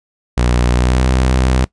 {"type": "tone with pitch glide", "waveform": "sawtooth", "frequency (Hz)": [60.7, 63.83], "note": ["B1", "C2"], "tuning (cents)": [-29, -42], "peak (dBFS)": -7, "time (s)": [0.37, 1.65], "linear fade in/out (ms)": 10, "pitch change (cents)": 87, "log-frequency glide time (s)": [0.72, 1.04], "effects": ["noise-tail reverb RT60 0.1 s tail -20 dB re dry", "resampled to 22050 Hz"]}